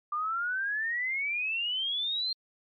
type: exponential sweep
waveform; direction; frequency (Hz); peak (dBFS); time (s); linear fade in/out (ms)
sine; up; 1186 to 4212; -28; 0.12-2.33; 5
effects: MP3 32 kbps